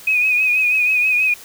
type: tone with vibrato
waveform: sine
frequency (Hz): 2500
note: D#7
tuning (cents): +8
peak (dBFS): -13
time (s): 0.07-1.34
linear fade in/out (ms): 5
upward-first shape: triangle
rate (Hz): 6.2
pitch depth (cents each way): 55
effects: white hiss -40 dBFS RMS until 1.44 s